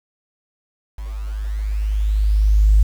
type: tone with level ramp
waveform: sine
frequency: 51.91 Hz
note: G#1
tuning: in tune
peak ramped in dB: -26 to -7 dBFS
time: 0.98-2.83 s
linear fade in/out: 5 ms
effects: tanh soft clip ceiling -4 dBFS + 7-bit